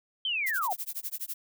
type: linear sweep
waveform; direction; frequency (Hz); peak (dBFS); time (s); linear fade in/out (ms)
sine; down; 3189 to 672; -27; 0.25-0.73; 2
type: noise with tremolo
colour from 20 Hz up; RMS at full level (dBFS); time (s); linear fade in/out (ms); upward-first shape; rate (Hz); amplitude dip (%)
violet; -33; 0.46-1.34; 10; sine; 12; 100
effects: none